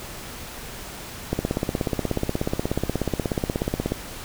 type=click train; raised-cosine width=2 ms; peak=-9 dBFS; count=44; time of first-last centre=1.33-3.92 s; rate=16.6 Hz; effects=pink hiss -37 dBFS RMS until 4.24 s